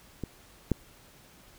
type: clicks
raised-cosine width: 3 ms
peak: -20 / -11 dBFS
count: 2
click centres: 0.237 / 0.717 s
effects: pink hiss -56 dBFS RMS until 1.58 s